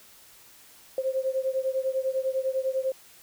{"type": "beating tone pair", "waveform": "sine", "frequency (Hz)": [523.3, 533.3], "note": ["C5", "C5"], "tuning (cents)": [0, 33], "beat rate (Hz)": 10, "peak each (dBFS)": [-27, -29], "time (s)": [0.98, 2.92], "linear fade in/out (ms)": 2, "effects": ["white hiss -53 dBFS RMS until 3.22 s"]}